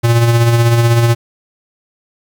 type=tone with tremolo; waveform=square; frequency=117.3 Hz; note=A#2; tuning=11 cents sharp; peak=-7 dBFS; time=0.03-1.15 s; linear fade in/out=20 ms; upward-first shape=sine; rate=16 Hz; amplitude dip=40%; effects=8-bit